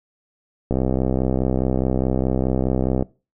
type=click train; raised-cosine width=2 ms; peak=-7 dBFS; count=151; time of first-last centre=0.71-3.025 s; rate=64.8 Hz; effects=noise-tail reverb RT60 0.3 s tail -21 dB re dry